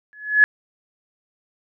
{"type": "tone with exponential growth", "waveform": "sine", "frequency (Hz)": 1700, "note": "G#6", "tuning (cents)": 40, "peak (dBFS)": -6, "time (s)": [0.13, 0.44], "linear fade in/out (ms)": 0, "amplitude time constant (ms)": 67, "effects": []}